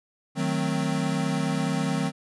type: chord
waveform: square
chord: D# diminished seventh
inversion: none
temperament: equal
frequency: 155.56 / 185 / 220 / 261.6 Hz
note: D#3 / F#3 / A3 / C4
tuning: 0 / 0 / 0 / 0 cents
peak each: -29 / -30 / -33 / -30 dBFS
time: 0.35-2.12 s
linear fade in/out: 50 ms
effects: resampled to 24000 Hz